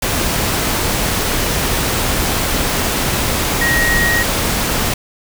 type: tone in noise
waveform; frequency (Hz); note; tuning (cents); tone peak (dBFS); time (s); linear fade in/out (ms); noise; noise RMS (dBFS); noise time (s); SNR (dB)
sine; 1888; A#6; +22; -14; 3.61-4.23; 5; pink; -17; 0.02-4.94; 0
effects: none